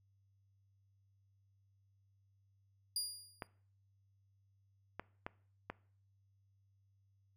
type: tone with exponential decay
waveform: 25% pulse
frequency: 4831 Hz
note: D8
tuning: 48 cents sharp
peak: -29 dBFS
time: 2.96-3.47 s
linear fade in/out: 2 ms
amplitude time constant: 110 ms
type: clicks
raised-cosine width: 0.5 ms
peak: -26 dBFS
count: 4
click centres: 3.422 / 4.996 / 5.265 / 5.7 s
effects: noise-tail reverb RT60 0.5 s tail -21 dB re dry + added 98 Hz sine -70 dBFS peak until 7.36 s